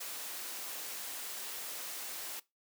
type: high-pass noise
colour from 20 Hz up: white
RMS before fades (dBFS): -42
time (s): 0-2.4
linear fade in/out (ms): 10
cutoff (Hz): 310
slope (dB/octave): 12
effects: noise-tail reverb RT60 0.2 s tail -20 dB re dry